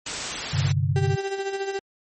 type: noise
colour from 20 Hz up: white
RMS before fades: -28 dBFS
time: 0.06-0.72 s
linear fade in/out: 5 ms
type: chord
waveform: sine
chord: G suspended fourth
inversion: none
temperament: equal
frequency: 98 / 130.81 / 146.83 Hz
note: G2 / C3 / D3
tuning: 0 / 0 / 0 cents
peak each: -24 dBFS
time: 0.53-1.16 s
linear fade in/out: 10 ms
type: tone with tremolo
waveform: 35% pulse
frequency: 392 Hz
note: G4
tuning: in tune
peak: -22 dBFS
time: 0.96-1.79 s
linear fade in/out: 0 ms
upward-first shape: sine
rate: 14 Hz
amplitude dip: 60%
effects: low-pass 9000 Hz 12 dB/octave + MP3 32 kbps